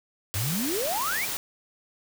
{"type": "exponential sweep", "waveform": "sine", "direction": "up", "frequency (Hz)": [87.3, 2505], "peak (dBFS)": -27, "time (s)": [0.34, 1.26], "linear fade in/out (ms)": 20}
{"type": "noise", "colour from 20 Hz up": "white", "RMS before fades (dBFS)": -31, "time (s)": [0.34, 1.37], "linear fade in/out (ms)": 0}
{"effects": []}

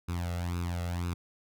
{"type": "tone with flanger", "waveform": "sawtooth", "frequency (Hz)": 87.2, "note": "F2", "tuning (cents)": -2, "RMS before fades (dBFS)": -33, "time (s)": [0.08, 1.14], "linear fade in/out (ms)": 10, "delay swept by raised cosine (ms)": [0.78, 1.52], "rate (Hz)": 2, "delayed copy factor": 0.8, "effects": []}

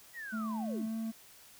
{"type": "linear sweep", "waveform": "sine", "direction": "down", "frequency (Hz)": [1975.5, 130], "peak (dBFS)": -40, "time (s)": [0.13, 0.88], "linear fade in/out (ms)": 50}
{"type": "tone with pitch glide", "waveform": "triangle", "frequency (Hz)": [220, 223.7], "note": ["A3", "A3"], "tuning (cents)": [0, 29], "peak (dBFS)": -32, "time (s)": [0.32, 1.12], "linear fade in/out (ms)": 20, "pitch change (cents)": 29, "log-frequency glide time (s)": [0.85, 0.95]}
{"effects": ["white hiss -57 dBFS RMS until 1.59 s"]}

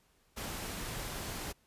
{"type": "noise", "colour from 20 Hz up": "pink", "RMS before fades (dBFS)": -40, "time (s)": [0.36, 1.53], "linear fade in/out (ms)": 20, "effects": ["pink hiss -70 dBFS RMS until 1.66 s", "resampled to 32000 Hz"]}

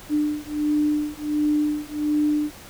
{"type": "beating tone pair", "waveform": "sine", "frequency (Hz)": [298.2, 299.6], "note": ["D4", "D4"], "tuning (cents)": [27, 35], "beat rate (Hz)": 1.4, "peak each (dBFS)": -23, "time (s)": [0.09, 2.51], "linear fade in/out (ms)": 50, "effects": ["pink hiss -43 dBFS RMS until 2.69 s"]}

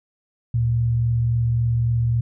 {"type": "tone pair together", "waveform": "sine", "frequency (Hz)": [73.42, 117.02], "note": ["D2", "A#2"], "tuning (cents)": [0, 7], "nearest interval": "minor sixth", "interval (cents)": 807, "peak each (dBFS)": [-29, -17], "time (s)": [0.54, 2.21], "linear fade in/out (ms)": 5, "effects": []}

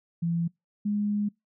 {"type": "tone pair in turn", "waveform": "sine", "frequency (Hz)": [168.7, 206.8], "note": ["E3", "G#3"], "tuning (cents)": [40, -7], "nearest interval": "major third", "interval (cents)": 353, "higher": "second", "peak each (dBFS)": -24, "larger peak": "neither", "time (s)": [[0.22, 0.48], [0.85, 1.29]], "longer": "second", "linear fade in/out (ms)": 10, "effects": ["noise-tail reverb RT60 0.2 s tail -26 dB re dry"]}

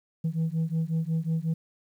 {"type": "beating tone pair", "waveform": "sine", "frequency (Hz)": [159.5, 165], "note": ["D#3", "E3"], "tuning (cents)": [43, 2], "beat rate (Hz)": 5.5, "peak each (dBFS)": -26, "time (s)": [0.24, 1.54], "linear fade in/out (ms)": 10, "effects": ["tanh soft clip ceiling -22 dBFS", "10-bit"]}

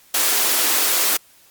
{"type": "high-pass noise", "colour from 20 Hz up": "white", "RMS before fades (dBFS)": -18, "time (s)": [0.14, 1.17], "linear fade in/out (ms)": 5, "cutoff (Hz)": 270, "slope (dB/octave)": 24, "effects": ["white hiss -52 dBFS RMS until 1.5 s", "Opus 48 kbps"]}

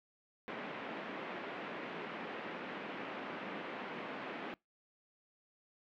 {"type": "band-pass noise", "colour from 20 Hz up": "pink", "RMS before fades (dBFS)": -44, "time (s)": [0.48, 4.54], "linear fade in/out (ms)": 0, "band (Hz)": [210, 2700], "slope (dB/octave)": 24, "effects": ["noise-tail reverb RT60 0.2 s tail -25 dB re dry"]}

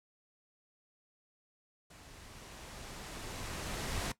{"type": "noise with level ramp", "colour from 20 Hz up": "pink", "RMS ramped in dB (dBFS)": [-55, -36], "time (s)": [1.9, 4.12], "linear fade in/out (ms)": 5, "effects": ["noise-tail reverb RT60 0.1 s tail -17 dB re dry", "low-pass 10000 Hz 12 dB/octave"]}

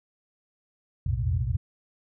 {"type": "tone cluster", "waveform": "sine", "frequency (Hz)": [61.3, 84, 87.8, 112.4, 126.2], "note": ["B1", "E2", "F2", "A2", "B2"], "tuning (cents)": [-12, 33, 10, 37, 38], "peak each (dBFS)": -30, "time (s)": [1.06, 1.57], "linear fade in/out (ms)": 5, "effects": []}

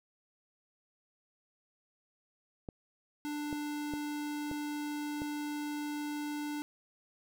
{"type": "clicks", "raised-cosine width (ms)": 2, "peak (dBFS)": -27, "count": 5, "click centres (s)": [2.688, 3.528, 3.937, 4.514, 5.219]}
{"type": "tone", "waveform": "square", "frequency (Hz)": 295.6, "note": "D4", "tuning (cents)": 11, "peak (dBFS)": -36, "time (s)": [3.25, 6.62], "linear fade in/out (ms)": 0}
{"effects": []}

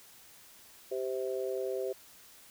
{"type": "harmonic tone", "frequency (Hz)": 130, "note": "C3", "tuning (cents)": -11, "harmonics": [3, 4, 5], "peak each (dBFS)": [-34, -36, -41], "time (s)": [0.91, 1.93], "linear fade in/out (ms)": 10, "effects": ["white hiss -56 dBFS RMS until 2.5 s"]}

